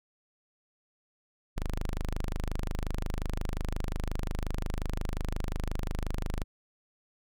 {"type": "tone", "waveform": "sawtooth", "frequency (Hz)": 25.63, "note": "G#0", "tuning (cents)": -22, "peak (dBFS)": -26, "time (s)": [1.56, 6.44], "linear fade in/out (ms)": 10, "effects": []}